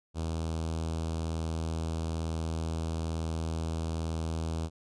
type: tone with notch filter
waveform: sawtooth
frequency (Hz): 81.1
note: E2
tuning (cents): -28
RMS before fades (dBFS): -33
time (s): 0.14-4.7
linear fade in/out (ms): 50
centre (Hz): 1900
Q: 1
effects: resampled to 22050 Hz